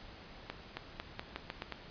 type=accelerating click train; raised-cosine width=0.3 ms; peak=-22 dBFS; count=8; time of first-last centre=0.5-1.723 s; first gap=270 ms; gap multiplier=0.85; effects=pink hiss -52 dBFS RMS until 1.9 s + resampled to 11025 Hz